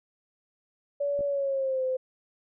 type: tone with pitch glide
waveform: sine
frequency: 570 to 516.7 Hz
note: C#5 to C5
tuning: +48 to -22 cents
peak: -25 dBFS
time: 1-1.97 s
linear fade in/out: 10 ms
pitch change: -170 cents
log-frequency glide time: 1.25-1.84 s
type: clicks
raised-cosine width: 2 ms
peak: -29 dBFS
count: 2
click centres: 1.192 / 1.208 s
effects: none